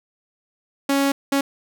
sawtooth tone bursts at uneven times, 277.2 Hz, C#4, in tune, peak -13 dBFS, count 2, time 0.89-1.12 / 1.32-1.41 s, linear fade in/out 5 ms, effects none

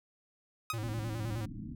sawtooth tone with exponential decay, 1257 Hz, D#6, 17 cents sharp, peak -25 dBFS, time 0.7-0.8 s, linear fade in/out 1 ms, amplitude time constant 21 ms
square tone with vibrato, 111.1 Hz, A2, 17 cents sharp, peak -35 dBFS, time 0.73-1.46 s, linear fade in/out 10 ms, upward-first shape square, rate 9.6 Hz, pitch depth 69 cents each way
white low-pass noise, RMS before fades -43 dBFS, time 0.82-1.75 s, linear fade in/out 5 ms, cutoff 310 Hz, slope 96 dB/octave
effects none

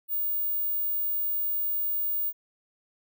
sine tone, 15510 Hz, B9, 33 cents flat, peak -25 dBFS, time 0.08-2.33 s, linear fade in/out 50 ms, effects none

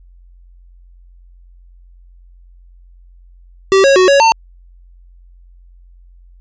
square tone with pitch steps, 386.7 / 549 / 370.4 / 558 / 903 Hz, G4 / C#5 / F#4 / C#5 / A5, -24 / -17 / +2 / +11 / +45 cents, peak -7 dBFS, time 3.72-4.32 s, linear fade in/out 0 ms, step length 120 ms, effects added 44 Hz sine -40 dBFS peak until 6.4 s + resampled to 16000 Hz

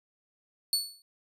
sawtooth tone with exponential decay, 4435 Hz, C#8, in tune, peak -19 dBFS, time 0.73-1.02 s, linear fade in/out 1 ms, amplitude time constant 63 ms, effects resampled to 32000 Hz

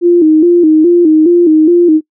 sine tone with vibrato, 329.6 Hz, E4, in tune, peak -3 dBFS, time 0.01-2.01 s, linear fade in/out 50 ms, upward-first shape square, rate 2.4 Hz, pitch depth 95 cents each way, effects noise-tail reverb RT60 0.1 s tail -23 dB re dry

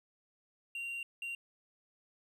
triangle tone bursts at uneven times, 2764 Hz, F7, 19 cents flat, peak -36 dBFS, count 2, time 0.75-1.03 / 1.22-1.35 s, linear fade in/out 2 ms, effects none

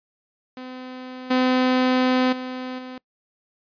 sawtooth tone with level steps, 255.3 Hz, C4, 42 cents flat, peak -30 / -13 / -25 / -30 dBFS, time 0.57-2.98 s, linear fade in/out 2 ms, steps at 1.3 / 2.32 / 2.78 s, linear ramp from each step 10 ms, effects noise-tail reverb RT60 0.1 s tail -24 dB re dry + resampled to 11025 Hz

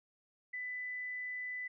sine tone, 1996 Hz, B6, 18 cents sharp, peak -38 dBFS, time 0.53-1.68 s, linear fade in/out 10 ms, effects none

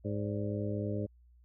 harmonic tone with a mistuned harmonic, 103.83 Hz, G#2, in tune, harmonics 1 / 2 / 3 / 4 / 5 / 6, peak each -35 / -38 / -40 / -41 / -42 / -43 dBFS, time 0.04-1.07 s, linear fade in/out 20 ms, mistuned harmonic 6, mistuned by -100 cents, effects added 60 Hz sine -58 dBFS peak until 1.44 s

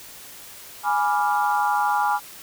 sine chord, G# diminished seventh, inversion none, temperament equal with one note detuned, 830.6 / 982.6 / 1174.7 / 1396.9 Hz, G#5 / B5 / D6 / F6, 0 / -9 / 0 / 0 cents, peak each -21 / -25 / -27 / -27 dBFS, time 0.83-2.2 s, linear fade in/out 50 ms, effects white hiss -42 dBFS RMS until 2.42 s

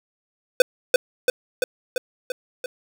square tone with echo, 504 Hz, B4, 35 cents sharp, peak -9 dBFS, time 0.6-0.62 s, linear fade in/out 2 ms, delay 340 ms, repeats 6, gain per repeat -3 dB, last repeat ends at 2.66 s, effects none

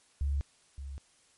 sine tone pair in turn, 70.4 / 68.95 Hz, C#2 / C#2, +27 / -9 cents, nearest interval unison, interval 36 cents, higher first, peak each -27 / -38 dBFS, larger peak first, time 0.21-0.41 / 0.78-0.98 s, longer neither, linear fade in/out 0 ms, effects white hiss -65 dBFS RMS until 1.37 s + MP3 48 kbps

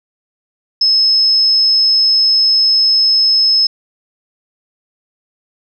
sine tone, 5190 Hz, E8, 28 cents flat, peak -8 dBFS, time 0.81-3.67 s, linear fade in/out 5 ms, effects none

